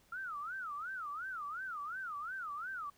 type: tone with vibrato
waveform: sine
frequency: 1340 Hz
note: E6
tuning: 28 cents sharp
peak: -39 dBFS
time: 0.12-2.9 s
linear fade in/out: 5 ms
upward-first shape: sine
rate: 2.8 Hz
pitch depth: 270 cents each way
effects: pink hiss -68 dBFS RMS until 2.97 s